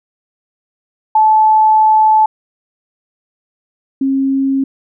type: tone pair in turn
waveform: sine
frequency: 868 / 270.1 Hz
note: A5 / C#4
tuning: -24 / -45 cents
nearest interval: octave + minor sixth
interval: 2021 cents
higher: first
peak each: -6 / -11 dBFS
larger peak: first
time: 1.15-2.26 / 4.01-4.64 s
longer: first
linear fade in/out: 5 ms
effects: none